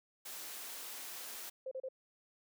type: noise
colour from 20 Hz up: white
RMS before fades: -46 dBFS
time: 0.25-1.5 s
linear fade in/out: 10 ms
type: tone bursts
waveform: sine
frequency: 523.3 Hz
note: C5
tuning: in tune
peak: -38 dBFS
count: 3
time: 1.66-1.887 s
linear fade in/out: 5 ms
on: 53 ms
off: 34 ms
effects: high-pass 300 Hz 12 dB/octave